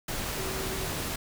sine tone in noise, 381.1 Hz, G4, 49 cents flat, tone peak -38 dBFS, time 0.38-0.86 s, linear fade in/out 5 ms, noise pink, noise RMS -33 dBFS, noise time 0.08-1.16 s, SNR -8 dB, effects none

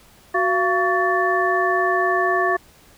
sine tone cluster, 370.8 / 687 / 1126 / 1762 Hz, F#4 / F5 / C#6 / A6, +4 / -29 / +27 / +2 cents, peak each -22 dBFS, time 0.34-2.57 s, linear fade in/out 10 ms, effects pink hiss -51 dBFS RMS until 2.97 s

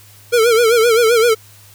square tone with vibrato, 461.1 Hz, A#4, 19 cents flat, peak -10 dBFS, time 0.32-1.35 s, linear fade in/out 20 ms, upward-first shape sine, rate 7.7 Hz, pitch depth 95 cents each way, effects added 102 Hz sine -45 dBFS peak until 1.74 s + white hiss -45 dBFS RMS until 1.74 s

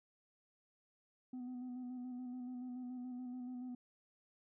sine tone with vibrato, 249.9 Hz, B3, 21 cents sharp, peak -40 dBFS, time 1.33-3.75 s, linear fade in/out 5 ms, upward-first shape square, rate 7 Hz, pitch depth 24 cents each way, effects tanh soft clip ceiling -42 dBFS

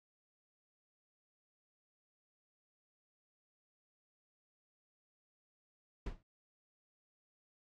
brown noise with exponential decay, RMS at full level -34 dBFS, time 6.06-6.23 s, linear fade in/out 5 ms, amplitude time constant 35 ms, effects low-pass 5000 Hz 12 dB/octave + AAC 64 kbps

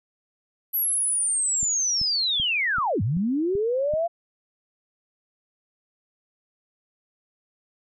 sine linear two-way sweep, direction down then up, 11840 to 91.5 to 695 Hz, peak -21 dBFS, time 0.73-4.08 s, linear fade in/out 20 ms, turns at 3.02 s
click train, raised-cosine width 5 ms, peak -24 dBFS, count 7, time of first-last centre 1.63-3.938 s, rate 2.6 Hz
effects none

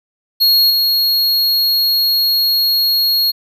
square tone with level steps, 4300 Hz, C8, 47 cents sharp, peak -9 / -12 dBFS, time 0.4-3.32 s, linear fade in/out 20 ms, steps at 0.7 s, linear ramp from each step 5 ms, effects none

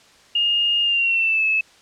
sine tone with pitch glide, 2837 to 2602 Hz, F7 to E7, +27 to -23 cents, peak -16 dBFS, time 0.35-1.61 s, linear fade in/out 5 ms, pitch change -150 cents, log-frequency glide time 0.82-1.45 s, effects white hiss -51 dBFS RMS until 1.81 s + low-pass 6000 Hz 12 dB/octave

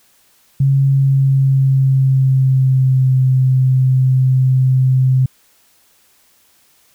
sine tone with pitch glide, 136.7 to 130.08 Hz, C#3 to C3, -24 to -10 cents, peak -9 dBFS, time 0.6-5.26 s, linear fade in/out 5 ms, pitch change -86 cents, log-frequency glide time 0.88-3.18 s, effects white hiss -54 dBFS RMS until 6.94 s

